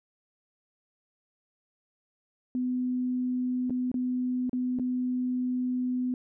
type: tone with dropouts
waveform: sine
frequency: 251.2 Hz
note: B3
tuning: 30 cents sharp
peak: -26 dBFS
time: 2.55-6.14 s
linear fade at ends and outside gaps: 1 ms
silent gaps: 3.697-3.705 / 3.916-3.942 / 4.495-4.531 / 4.788-4.796 s
effects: none